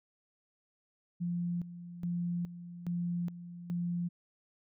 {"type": "tone with tremolo", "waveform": "sine", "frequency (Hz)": 173.9, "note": "F3", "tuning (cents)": -7, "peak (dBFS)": -31, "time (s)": [1.2, 4.09], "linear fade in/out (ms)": 20, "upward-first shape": "square", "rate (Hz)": 1.2, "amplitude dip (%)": 75, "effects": []}